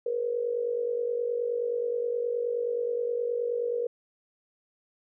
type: tone with amplitude modulation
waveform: sine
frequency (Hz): 477.6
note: A#4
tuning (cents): +42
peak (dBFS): -23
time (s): 0.06-3.87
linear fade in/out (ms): 5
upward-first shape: sine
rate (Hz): 49.5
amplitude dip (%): 70
effects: none